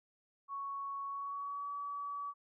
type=tone with pitch glide; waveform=sine; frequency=1111 to 1142.2 Hz; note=C#6 to D6; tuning=+4 to -49 cents; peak=-38 dBFS; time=0.48-2.34 s; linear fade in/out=50 ms; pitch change=+47 cents; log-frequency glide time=1.06-1.7 s; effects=none